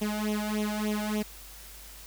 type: tone with flanger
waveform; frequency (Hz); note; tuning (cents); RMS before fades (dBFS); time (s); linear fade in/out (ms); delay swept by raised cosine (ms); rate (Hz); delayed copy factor
sawtooth; 211.6; G#3; +33; -30; 0.01-1.23; 10; 0.31 to 1.41; 3.4; +1
effects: added 50 Hz sine -49 dBFS peak until 2.06 s + white hiss -48 dBFS RMS until 2.06 s